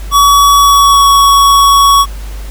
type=tone with pitch glide; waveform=square; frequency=1133 to 1119.3 Hz; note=C#6 to C#6; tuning=+37 to +16 cents; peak=-4 dBFS; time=0.11-2.06 s; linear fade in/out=50 ms; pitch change=-21 cents; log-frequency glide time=0.57-1.07 s; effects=added 50 Hz sine -20 dBFS peak until 2.5 s + pink hiss -34 dBFS RMS until 2.5 s